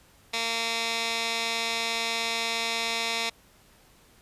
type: tone with band-pass filter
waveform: 15% pulse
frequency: 229.2 Hz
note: A#3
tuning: 29 cents flat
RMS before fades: -29 dBFS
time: 0.33-3.3 s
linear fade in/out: 10 ms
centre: 3700 Hz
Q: 1.2
effects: pink hiss -58 dBFS RMS until 4.21 s + resampled to 32000 Hz